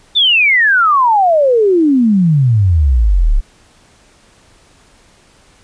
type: exponential sweep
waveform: sine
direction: down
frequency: 3629 to 32 Hz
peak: -7 dBFS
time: 0.15-3.41 s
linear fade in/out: 20 ms
effects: pink hiss -48 dBFS RMS until 5.63 s + resampled to 22050 Hz